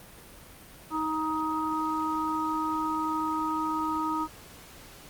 harmonic tone, 313.7 Hz, D#4, 14 cents sharp, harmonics 1 / 3 / 4, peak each -31 / -31 / -31 dBFS, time 0.9-4.28 s, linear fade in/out 50 ms, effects pink hiss -49 dBFS RMS until 5.09 s + Opus 32 kbps

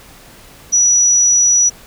sine tone, 5870 Hz, F#8, 15 cents flat, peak -8 dBFS, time 0.72-1.7 s, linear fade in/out 20 ms, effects pink hiss -41 dBFS RMS until 1.86 s

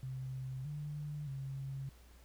sine tone with pitch steps, 130.6 / 148.2 / 135.7 Hz, C3 / D3 / C#3, -3 / +16 / -36 cents, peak -39 dBFS, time 0.03-1.89 s, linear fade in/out 0 ms, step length 620 ms, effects added 60 Hz sine -58 dBFS peak until 2.24 s + pink hiss -65 dBFS RMS until 2.24 s

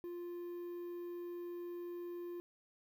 triangle tone with quantisation, 349.2 Hz, F4, in tune, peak -40 dBFS, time 0.04-2.4 s, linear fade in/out 0 ms, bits 11, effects none

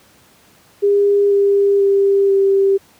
sine tone with pitch steps, 404.2 / 400 / 395.9 / 391.8 Hz, G#4 / G4 / G4 / G4, -47 / +35 / +17 / -1 cents, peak -10 dBFS, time 0.82-2.78 s, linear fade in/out 20 ms, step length 490 ms, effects pink hiss -50 dBFS RMS until 2.99 s + high-pass 100 Hz 12 dB/octave

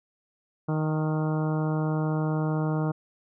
harmonic tone with a mistuned harmonic, 155.56 Hz, D#3, in tune, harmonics 1 / 2 / 3 / 4 / 5 / 6 / 7 / 8 / 9, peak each -25 / -31 / -35 / -37 / -39 / -41 / -42 / -43 / -44 dBFS, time 0.68-2.92 s, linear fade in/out 10 ms, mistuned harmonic 6, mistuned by -29 cents, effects none

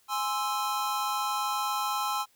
square chord, Ab augmented, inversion none, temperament equal, 830.6 / 1046.5 / 1318.5 Hz, Ab5 / C6 / E6, 0 / 0 / 0 cents, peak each -33 dBFS, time 0.08-2.26 s, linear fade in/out 50 ms, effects white hiss -65 dBFS RMS until 2.35 s

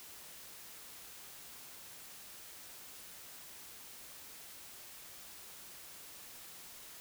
silence, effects white hiss -52 dBFS RMS until 7 s

